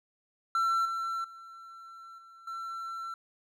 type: tone with level steps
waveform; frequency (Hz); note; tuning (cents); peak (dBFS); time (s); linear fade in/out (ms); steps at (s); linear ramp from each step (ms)
triangle; 1347; E6; +37; -23 / -29 / -44 / -49 / -34; 0.55-3.14; 2; 0.85 / 1.24 / 2.18 / 2.47; 5
effects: none